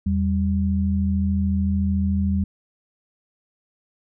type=tone pair together; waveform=sine; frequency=82.41 / 196 Hz; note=E2 / G3; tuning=0 / 0 cents; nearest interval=octave + minor third; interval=1500 cents; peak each=-21 dBFS; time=0.06-2.44 s; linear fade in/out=5 ms; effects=none